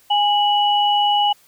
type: tone pair together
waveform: sine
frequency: 823 / 2942 Hz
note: G#5 / F#7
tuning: -16 / -11 cents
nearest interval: octave + minor seventh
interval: 2205 cents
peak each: -15 / -19 dBFS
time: 0.1-1.33 s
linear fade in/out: 10 ms
effects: white hiss -54 dBFS RMS until 1.47 s